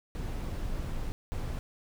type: noise bursts at uneven times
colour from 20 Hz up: brown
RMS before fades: -34 dBFS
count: 2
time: 0.15-1.12 / 1.32-1.59 s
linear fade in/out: 0 ms
effects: none

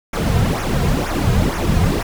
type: noise with flanger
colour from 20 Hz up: brown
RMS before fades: -17 dBFS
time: 0.13-2.03 s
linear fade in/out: 5 ms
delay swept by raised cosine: 0.23 to 3.53 ms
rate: 2.1 Hz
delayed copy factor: -0.75
effects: none

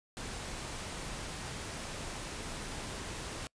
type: noise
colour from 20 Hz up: pink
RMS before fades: -41 dBFS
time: 0.17-3.47 s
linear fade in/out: 0 ms
effects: noise-tail reverb RT60 0.1 s tail -26 dB re dry + resampled to 22050 Hz

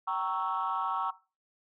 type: chord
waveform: sine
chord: G diminished seventh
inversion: none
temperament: equal with one note detuned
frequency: 770.5 / 932.3 / 1108.7 / 1318.5 Hz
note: G5 / Bb5 / Db6 / Fb6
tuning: -30 / 0 / 0 / 0 cents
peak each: -35 / -33 / -32 / -34 dBFS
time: 0.07-1.11 s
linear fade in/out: 10 ms
effects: noise-tail reverb RT60 0.3 s tail -17 dB re dry + tanh soft clip ceiling -22 dBFS

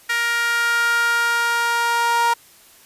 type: tone with high-pass filter sweep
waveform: sawtooth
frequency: 469.5 Hz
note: A#4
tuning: 12 cents sharp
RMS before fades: -19 dBFS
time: 0.09-2.34 s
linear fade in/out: 10 ms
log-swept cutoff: 1700 to 1000 Hz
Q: 4.3
effects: white hiss -49 dBFS RMS until 2.85 s + resampled to 32000 Hz

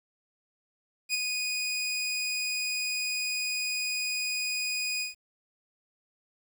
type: tone with ADSR envelope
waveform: 20% pulse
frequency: 2480 Hz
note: D#7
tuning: 6 cents flat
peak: -19 dBFS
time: 1.09-5.15 s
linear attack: 52 ms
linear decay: 16 ms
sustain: -5 dB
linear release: 140 ms
effects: 10-bit

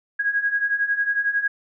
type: beating tone pair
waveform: sine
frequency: 1639 / 1650 Hz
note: G#6 / G#6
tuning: -23 / -12 cents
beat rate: 11 Hz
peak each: -25 / -21 dBFS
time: 0.19-1.48 s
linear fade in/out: 10 ms
effects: none

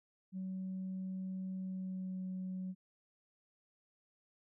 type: tone with pitch glide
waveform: sine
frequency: 187.9 to 185.96 Hz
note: F#3 to F#3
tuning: +27 to +9 cents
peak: -37 dBFS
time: 0.32-2.75 s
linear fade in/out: 50 ms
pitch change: -18 cents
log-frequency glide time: 1.55-2.25 s
effects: tanh soft clip ceiling -35 dBFS

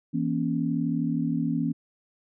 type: chord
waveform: sine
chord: A# diminished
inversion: second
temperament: equal with one note detuned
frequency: 164.81 / 238 / 277.2 Hz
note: E3 / A#3 / C#4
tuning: 0 / +36 / 0 cents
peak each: -28 dBFS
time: 0.13-1.73 s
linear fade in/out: 20 ms
effects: none

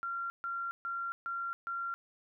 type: tone bursts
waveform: sine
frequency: 1377 Hz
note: F6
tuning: 25 cents flat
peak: -34 dBFS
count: 5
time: 0.03-1.94 s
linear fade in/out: 0 ms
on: 270 ms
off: 140 ms
effects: none

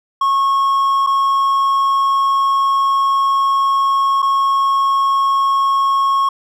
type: tone with dropouts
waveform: triangle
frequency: 1094 Hz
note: C#6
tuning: 23 cents flat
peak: -10 dBFS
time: 0.21-6.29 s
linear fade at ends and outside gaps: 5 ms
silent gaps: 1.065-1.07 / 4.221-4.226 s
effects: none

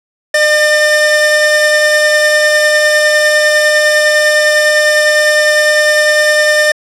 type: tone pair together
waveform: 45% pulse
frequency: 604.3 / 1803 Hz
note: D5 / A6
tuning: +49 / +42 cents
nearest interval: octave + perfect fifth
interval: 1893 cents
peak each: -10 dBFS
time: 0.34-6.72 s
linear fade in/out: 5 ms
effects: low-pass 10000 Hz 12 dB/octave

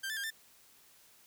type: tone with pitch steps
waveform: sawtooth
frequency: 1576 / 1752 / 1610 / 1782 Hz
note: G6 / A6 / G6 / A6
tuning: +9 / -8 / +46 / +22 cents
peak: -32 dBFS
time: 0.03-0.306 s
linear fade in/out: 10 ms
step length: 69 ms
effects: white hiss -62 dBFS RMS until 1.26 s

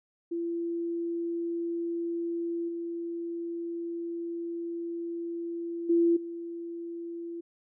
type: tone with level steps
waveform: sine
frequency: 338.9 Hz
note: E4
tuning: 48 cents sharp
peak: -29 / -32 / -20 / -35 dBFS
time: 0.31-7.41 s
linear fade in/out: 10 ms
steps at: 2.68 / 5.89 / 6.16 s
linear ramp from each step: 10 ms
effects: none

